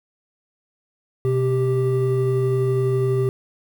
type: tone pair together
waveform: triangle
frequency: 126.65 / 392 Hz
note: B2 / G4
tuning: +44 / 0 cents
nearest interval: octave + minor sixth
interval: 1956 cents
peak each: -18 dBFS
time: 1.25-3.29 s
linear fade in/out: 0 ms
effects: 8-bit